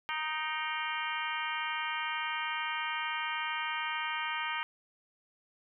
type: harmonic tone with a mistuned harmonic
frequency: 311.1 Hz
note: D#4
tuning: in tune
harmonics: 3 / 4 / 5 / 6 / 7 / 8 / 9 / 10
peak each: -38 / -39 / -40 / -41 / -41 / -42 / -43 / -43 dBFS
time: 0.09-4.63 s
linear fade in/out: 0 ms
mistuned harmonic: 8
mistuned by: -80 cents
effects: none